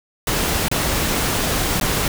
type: noise with dropouts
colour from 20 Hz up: pink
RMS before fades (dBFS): -20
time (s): 0.27-2.08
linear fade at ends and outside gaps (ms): 2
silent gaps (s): 0.684-0.714 / 1.8-1.811
effects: none